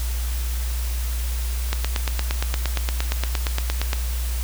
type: click train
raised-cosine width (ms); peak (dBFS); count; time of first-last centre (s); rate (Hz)
0.2; -6; 20; 1.73-3.932; 8.63
effects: added 60 Hz sine -22 dBFS peak until 4.43 s + white hiss -35 dBFS RMS until 4.43 s

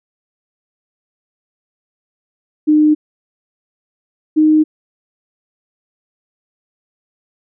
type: tone pair in turn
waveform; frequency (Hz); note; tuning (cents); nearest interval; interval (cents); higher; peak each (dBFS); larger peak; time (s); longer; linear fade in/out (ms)
sine; 304.1 / 309.2; D#4 / D#4; -40 / -11; unison; 29; second; -7; neither; 2.67-2.95 / 4.36-4.64; neither; 20
effects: none

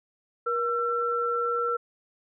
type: tone pair together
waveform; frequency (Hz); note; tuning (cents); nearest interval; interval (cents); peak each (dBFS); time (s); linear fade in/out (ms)
sine; 475.7 / 1345.5; A#4 / E6; +35 / +35; octave + tritone; 1800; -28 / -26; 0.46-1.77; 10
effects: none

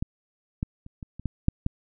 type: clicks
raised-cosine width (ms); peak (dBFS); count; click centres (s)
5; -15 / -14 / -30 / -25 / -26 / -15 / -7 / -12; 8; 0.025 / 0.629 / 0.864 / 1.028 / 1.196 / 1.257 / 1.484 / 1.664
effects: none

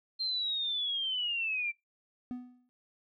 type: linear sweep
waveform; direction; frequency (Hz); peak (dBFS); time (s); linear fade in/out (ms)
sine; down; 4186 to 2335; -30; 0.19-1.72; 20
type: tone with exponential decay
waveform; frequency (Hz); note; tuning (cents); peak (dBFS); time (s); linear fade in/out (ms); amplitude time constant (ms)
triangle; 248.1; B3; +8; -31; 2.31-2.69; 0; 82
effects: noise-tail reverb RT60 0.2 s tail -25 dB re dry

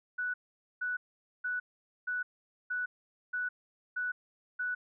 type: tone bursts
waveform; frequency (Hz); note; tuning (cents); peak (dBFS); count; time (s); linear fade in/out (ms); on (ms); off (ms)
sine; 1480; F#6; 0; -31; 8; 0.18-4.75; 10; 160; 470
effects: none

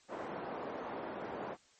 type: band-pass noise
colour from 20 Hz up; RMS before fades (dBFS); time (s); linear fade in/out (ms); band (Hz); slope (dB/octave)
pink; -42; 0.08-1.57; 50; 340 to 1000; 12
effects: white hiss -66 dBFS RMS until 1.79 s + MP3 32 kbps

